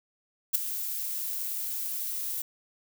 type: noise with ADSR envelope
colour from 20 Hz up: violet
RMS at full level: -20 dBFS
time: 0.53-2.42 s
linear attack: 22 ms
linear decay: 6 ms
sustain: -13 dB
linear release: 3 ms
effects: none